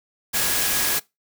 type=tone in noise; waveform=sine; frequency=1661.2 Hz; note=G#6; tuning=in tune; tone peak=-33 dBFS; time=0.33-1 s; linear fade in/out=20 ms; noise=white; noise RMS=-22 dBFS; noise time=0.33-1 s; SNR=-14 dB; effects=noise-tail reverb RT60 0.2 s tail -22 dB re dry